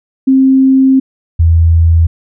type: tone pair in turn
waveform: sine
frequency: 265.3 / 82.75 Hz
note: C4 / E2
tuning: +24 / +7 cents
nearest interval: octave + minor sixth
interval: 2017 cents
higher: first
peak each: -4 dBFS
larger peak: neither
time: 0.27-1 / 1.39-2.07 s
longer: first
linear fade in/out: 10 ms
effects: none